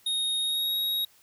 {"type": "tone with pitch glide", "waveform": "square", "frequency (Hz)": [3729, 3788], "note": ["A#7", "A#7"], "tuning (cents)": [0, 27], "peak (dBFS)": -26, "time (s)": [0.06, 1.05], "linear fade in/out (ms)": 5, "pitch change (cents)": 27, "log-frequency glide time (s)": [0.39, 0.76], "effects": ["white hiss -60 dBFS RMS until 1.22 s"]}